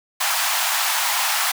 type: high-pass noise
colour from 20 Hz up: pink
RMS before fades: -21 dBFS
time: 0.2-1.52 s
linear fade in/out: 10 ms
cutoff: 730 Hz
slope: 48 dB/octave
effects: none